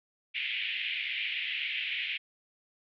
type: band-pass noise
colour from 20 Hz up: pink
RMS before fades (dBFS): -34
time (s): 0.34-2.18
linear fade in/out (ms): 20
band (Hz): 2100 to 3200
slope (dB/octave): 48
effects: none